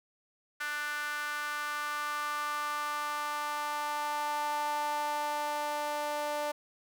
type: tone with high-pass filter sweep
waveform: sawtooth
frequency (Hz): 295.8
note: D4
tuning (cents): +13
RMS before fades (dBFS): -34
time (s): 0.6-6.52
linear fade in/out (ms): 10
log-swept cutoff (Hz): 1500 to 690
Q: 4.3
effects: none